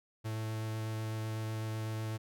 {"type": "tone with vibrato", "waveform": "45% pulse", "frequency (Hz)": 110, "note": "A2", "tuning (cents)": 0, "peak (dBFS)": -35, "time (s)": [0.24, 2.18], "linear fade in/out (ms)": 20, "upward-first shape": "square", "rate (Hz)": 8, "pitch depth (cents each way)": 9, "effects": []}